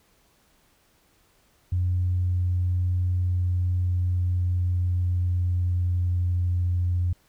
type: tone with pitch glide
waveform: sine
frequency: 89.9 to 88.61 Hz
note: F#2 to F2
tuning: -49 to +26 cents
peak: -20 dBFS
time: 1.72-7.13 s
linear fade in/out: 5 ms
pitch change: -25 cents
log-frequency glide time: 3.42-6.64 s
effects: tanh soft clip ceiling -16 dBFS + pink hiss -63 dBFS RMS until 7.28 s